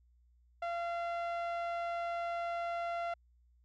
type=tone with low-pass filter; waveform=sawtooth; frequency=686 Hz; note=F5; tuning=31 cents flat; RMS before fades=-37 dBFS; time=0.62-3.14 s; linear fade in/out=5 ms; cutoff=2000 Hz; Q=0.64; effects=added 60 Hz sine -64 dBFS peak until 3.64 s